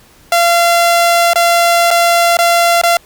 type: tone with dropouts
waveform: sawtooth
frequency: 686 Hz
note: F5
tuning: 31 cents flat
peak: -4 dBFS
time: 0.32-2.97 s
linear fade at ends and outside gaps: 2 ms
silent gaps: 1.334-1.357 / 1.906-1.911 / 2.37-2.388 / 2.815-2.835 s
effects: pink hiss -45 dBFS RMS until 3.05 s